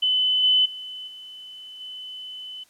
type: tone with level steps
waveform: sine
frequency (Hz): 3019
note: F#7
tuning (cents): +34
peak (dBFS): -18 / -15 / -33 / -38 / -34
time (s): 0.02-2.64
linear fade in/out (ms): 10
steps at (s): 0.43 / 0.65 / 1.07 / 1.8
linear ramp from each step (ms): 10
effects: white hiss -59 dBFS RMS until 2.69 s + low-pass 11000 Hz 12 dB/octave